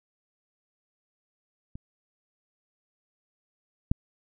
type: clicks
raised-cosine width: 5 ms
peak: -27 / -10 dBFS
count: 2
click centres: 1.755 / 3.915 s
effects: none